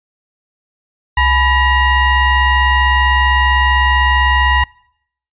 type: tone with frequency modulation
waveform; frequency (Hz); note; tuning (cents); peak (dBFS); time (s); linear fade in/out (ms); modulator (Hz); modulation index
sine; 987.8; B5; 0; -9; 1.17-4.64; 5; 920; 1.5
effects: noise-tail reverb RT60 0.7 s tail -25 dB re dry + resampled to 8000 Hz